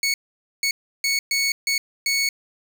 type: tone bursts at uneven times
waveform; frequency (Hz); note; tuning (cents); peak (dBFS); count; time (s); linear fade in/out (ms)
20% pulse; 2217; C#7; 0; -14; 6; 0.03-0.14 / 0.63-0.71 / 1.04-1.19 / 1.31-1.52 / 1.67-1.78 / 2.06-2.29; 2
effects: none